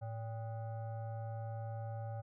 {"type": "tone with frequency modulation", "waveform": "sine", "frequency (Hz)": 110, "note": "A2", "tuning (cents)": 0, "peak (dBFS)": -39, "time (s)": [0.01, 2.22], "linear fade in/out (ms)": 20, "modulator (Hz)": 680, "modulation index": 0.66, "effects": []}